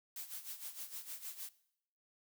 blue noise with tremolo, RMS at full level -44 dBFS, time 0.16-1.49 s, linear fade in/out 2 ms, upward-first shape sine, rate 6.5 Hz, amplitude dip 75%, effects noise-tail reverb RT60 0.7 s tail -19 dB re dry

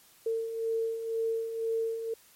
sine beating tone pair, 450.8 / 452.8 Hz, A4 / A4, +42 / +50 cents, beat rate 2 Hz, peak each -37 / -29 dBFS, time 0.26-2.14 s, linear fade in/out 5 ms, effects white hiss -59 dBFS RMS until 2.35 s + MP3 64 kbps

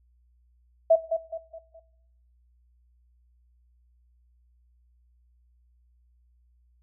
sine tone with echo, 655 Hz, E5, 11 cents flat, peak -13 dBFS, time 0.9-0.96 s, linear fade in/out 10 ms, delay 210 ms, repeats 4, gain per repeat -8 dB, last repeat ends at 1.8 s, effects noise-tail reverb RT60 0.8 s tail -18 dB re dry + added 60 Hz sine -60 dBFS peak until 6.82 s

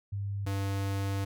sine / square tone pair in turn, 100 / 98.4 Hz, G2 / G2, +35 / +7 cents, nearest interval unison, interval 28 cents, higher first, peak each -31 / -30 dBFS, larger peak second, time 0.12-0.46 / 0.46-1.25 s, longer second, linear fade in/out 10 ms, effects none

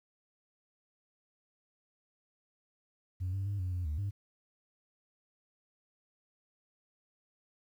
sine tone with pitch steps, 91.7 / 97.2 / 100.8 / 91.4 / 89.8 / 75.5 / 100 Hz, F#2 / G2 / G2 / F#2 / F2 / D2 / G2, -15 / -14 / +49 / -21 / +49 / +48 / +35 cents, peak -30 dBFS, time 3.2-4.11 s, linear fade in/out 20 ms, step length 130 ms, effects tanh soft clip ceiling -30 dBFS + 11-bit

